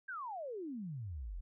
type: exponential sweep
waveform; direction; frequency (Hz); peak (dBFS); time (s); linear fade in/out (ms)
sine; down; 1637 to 37.99; -40; 0.08-1.41; 10
effects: none